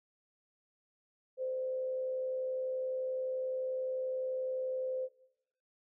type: tone with frequency modulation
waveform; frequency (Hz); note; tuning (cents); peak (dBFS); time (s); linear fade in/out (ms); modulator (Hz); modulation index
sine; 516; C5; -24; -33; 1.37-5.09; 50; 71.6; 0.28
effects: noise-tail reverb RT60 0.8 s tail -19 dB re dry